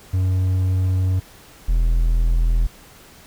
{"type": "tone pair in turn", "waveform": "triangle", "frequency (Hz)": [93, 41.43], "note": ["F#2", "E1"], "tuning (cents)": [9, 9], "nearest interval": "octave + major second", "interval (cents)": 1400, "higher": "first", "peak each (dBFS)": [-14, -12], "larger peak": "second", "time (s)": [[0.13, 1.2], [1.68, 2.67]], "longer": "first", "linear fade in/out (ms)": 10, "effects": ["pink hiss -46 dBFS RMS until 3.26 s"]}